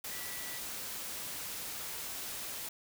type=tone in noise; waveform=sine; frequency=1959 Hz; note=B6; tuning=15 cents flat; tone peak=-48 dBFS; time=0.11-0.59 s; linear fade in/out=5 ms; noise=white; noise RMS=-41 dBFS; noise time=0.04-2.69 s; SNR=-10 dB; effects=none